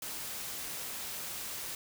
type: noise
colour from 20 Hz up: white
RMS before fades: -40 dBFS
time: 0.02-1.75 s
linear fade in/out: 2 ms
effects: none